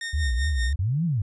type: tone with tremolo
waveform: sawtooth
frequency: 1837 Hz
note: A#6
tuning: 26 cents flat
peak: -25 dBFS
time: 0.01-0.73 s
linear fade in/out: 2 ms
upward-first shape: sine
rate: 5.2 Hz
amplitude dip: 70%
type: tone with vibrato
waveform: sine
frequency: 67.9 Hz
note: C#2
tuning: 35 cents flat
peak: -21 dBFS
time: 0.13-0.76 s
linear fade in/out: 10 ms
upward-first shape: triangle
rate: 3.5 Hz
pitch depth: 280 cents each way
type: linear two-way sweep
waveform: sine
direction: up then down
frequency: 82.8 to 177.2 to 92 Hz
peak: -21 dBFS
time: 0.79-1.22 s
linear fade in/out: 5 ms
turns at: 1.05 s
effects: resampled to 22050 Hz